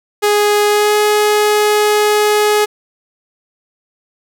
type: tone with pitch glide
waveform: sawtooth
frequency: 415.3 to 420.1 Hz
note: G#4 to G#4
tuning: 0 to +20 cents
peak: -6 dBFS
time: 0.22-2.66 s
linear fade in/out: 20 ms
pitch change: +20 cents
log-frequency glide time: 0.67-0.95 s
effects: none